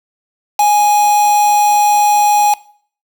triangle tone with quantisation, 830.6 Hz, G#5, in tune, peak -6 dBFS, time 0.59-2.54 s, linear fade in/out 5 ms, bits 3, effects noise-tail reverb RT60 0.5 s tail -20 dB re dry

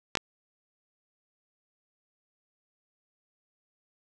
clicks, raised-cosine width 0.2 ms, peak -8 dBFS, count 2, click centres 0.153 / 0.172 s, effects none

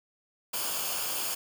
white noise with comb filter, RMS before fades -32 dBFS, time 0.53-1.35 s, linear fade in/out 10 ms, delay 0.51 ms, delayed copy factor -0.6, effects none

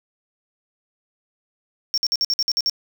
triangle tone bursts, 5490 Hz, F8, 31 cents flat, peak -16 dBFS, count 9, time 1.94-2.697 s, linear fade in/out 0 ms, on 37 ms, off 53 ms, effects none

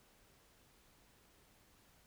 silence, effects pink hiss -68 dBFS RMS until 2.06 s

